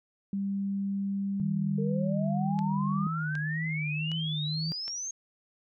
sine tone, 197.6 Hz, G3, 14 cents sharp, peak -28 dBFS, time 0.33-3.07 s, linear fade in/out 2 ms
sine tone with vibrato, 155.6 Hz, D#3, in tune, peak -30 dBFS, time 1.4-4.72 s, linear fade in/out 0 ms, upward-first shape triangle, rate 1.9 Hz, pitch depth 63 cents each way
sine exponential sweep, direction up, 444.4 to 6530 Hz, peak -33 dBFS, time 1.78-5.11 s, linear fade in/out 5 ms
click train, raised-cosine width 0.2 ms, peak -26 dBFS, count 4, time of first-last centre 2.59-4.88 s, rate 1.31 Hz
effects none

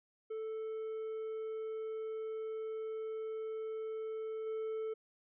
triangle tone with level steps, 440 Hz, A4, in tune, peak -36 / -34 dBFS, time 0.3-4.94 s, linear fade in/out 10 ms, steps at 4.46 s, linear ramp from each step 10 ms, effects resampled to 8000 Hz

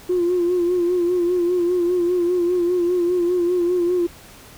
sine tone with vibrato, 353.4 Hz, F4, 21 cents sharp, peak -15 dBFS, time 0.09-4.07 s, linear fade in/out 10 ms, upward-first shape sine, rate 5 Hz, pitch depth 51 cents each way, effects tanh soft clip ceiling -12 dBFS + pink hiss -44 dBFS RMS until 4.57 s

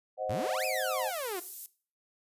sine chord, C diminished, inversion none, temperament equal, 523.3 / 622.3 / 740 Hz, C5 / Eb5 / Gb5, 0 / 0 / 0 cents, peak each -35 dBFS, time 0.17-1.12 s, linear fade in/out 50 ms
sawtooth exponential two-way sweep, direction up then down, 82.41 to 2637 to 338.6 Hz, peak -30 dBFS, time 0.29-1.4 s, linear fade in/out 10 ms, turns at 0.65 s
white high-pass noise, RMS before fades -41 dBFS, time 0.6-1.66 s, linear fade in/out 0 ms, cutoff 10000 Hz, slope 12 dB/octave
effects noise-tail reverb RT60 0.4 s tail -18 dB re dry + resampled to 32000 Hz

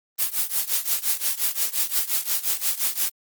blue noise with tremolo, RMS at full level -20 dBFS, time 0.18-3.1 s, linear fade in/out 20 ms, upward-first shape triangle, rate 5.7 Hz, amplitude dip 95%, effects Opus 24 kbps

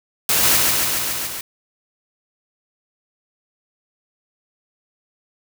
white noise with echo, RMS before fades -17 dBFS, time 0.29-0.57 s, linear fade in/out 2 ms, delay 140 ms, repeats 6, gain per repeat -2 dB, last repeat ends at 1.41 s, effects none

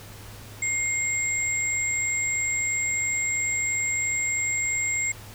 sine tone pair together, 2131 / 7594 Hz, C7 / A#8, +31 / +31 cents, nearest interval octave + minor seventh, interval 2200 cents, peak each -26 dBFS, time 0.62-5.12 s, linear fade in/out 5 ms, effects added 104 Hz sine -44 dBFS peak until 5.34 s + pink hiss -45 dBFS RMS until 5.34 s

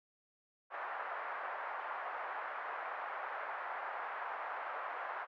pink band-pass noise, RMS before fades -42 dBFS, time 0.7-5.27 s, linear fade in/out 50 ms, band 690 to 1700 Hz, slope 24 dB/octave, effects none

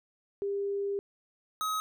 sine / square tone pair in turn, 400 / 1269.9 Hz, G4 / D#6, +35 / +35 cents, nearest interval octave + minor sixth, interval 2000 cents, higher second, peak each -29 / -30 dBFS, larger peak first, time 0.42-0.99 / 1.61-1.8 s, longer first, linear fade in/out 0 ms, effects none

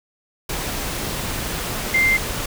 sine tone in noise, 2093 Hz, C7, in tune, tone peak -14 dBFS, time 1.94-2.17 s, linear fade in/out 5 ms, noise pink, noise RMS -26 dBFS, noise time 0.49-2.46 s, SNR +9 dB, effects none

